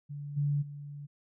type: tone with level steps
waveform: sine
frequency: 144.4 Hz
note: D3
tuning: 29 cents flat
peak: -37 / -26 / -40 dBFS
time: 0.09-1.07 s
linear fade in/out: 20 ms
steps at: 0.36 / 0.61 s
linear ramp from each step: 20 ms
effects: none